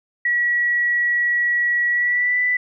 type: tone with pitch glide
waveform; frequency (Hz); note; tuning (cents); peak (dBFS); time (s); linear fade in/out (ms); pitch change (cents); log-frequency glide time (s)
sine; 1927 to 1984.6; B6 to B6; -43 to +8; -16; 0.25-2.57; 5; +51; 1.9-2.4
effects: none

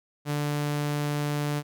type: tone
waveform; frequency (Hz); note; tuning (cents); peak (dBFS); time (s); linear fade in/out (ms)
sawtooth; 146.83; D3; 0; -22; 0.25-1.63; 50
effects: none

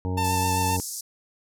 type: harmonic tone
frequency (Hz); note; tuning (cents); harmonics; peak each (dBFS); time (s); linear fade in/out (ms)
92.2; F#2; -6; 1 / 2 / 3 / 4 / 5 / 6 / 7 / 9 / 10; -26 / -34 / -33 / -43 / -35 / -49 / -48 / -41 / -41; 0.05-0.8; 0
type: tone with vibrato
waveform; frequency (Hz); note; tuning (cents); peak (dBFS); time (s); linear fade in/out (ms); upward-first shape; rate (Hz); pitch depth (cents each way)
45% pulse; 889; A5; +18; -24; 0.17-0.77; 10; sine; 7.6; 20
type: band-pass noise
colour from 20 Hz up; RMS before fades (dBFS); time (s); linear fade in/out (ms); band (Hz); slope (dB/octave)
pink; -34; 0.24-1.01; 5; 5100 to 13000; 48
effects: none

